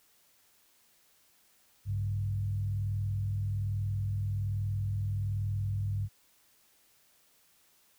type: tone with frequency modulation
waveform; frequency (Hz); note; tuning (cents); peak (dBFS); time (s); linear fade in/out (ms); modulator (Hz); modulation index
sine; 100.2; G2; +38; -29; 1.85-6.09; 50; 41.2; 0.55
effects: white hiss -66 dBFS RMS until 7.98 s